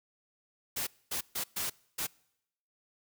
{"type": "noise bursts at uneven times", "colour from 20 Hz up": "white", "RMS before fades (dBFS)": -34, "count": 5, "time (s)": [[0.76, 0.87], [1.11, 1.21], [1.35, 1.44], [1.56, 1.7], [1.98, 2.07]], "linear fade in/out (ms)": 10, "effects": ["noise-tail reverb RT60 0.8 s tail -25 dB re dry"]}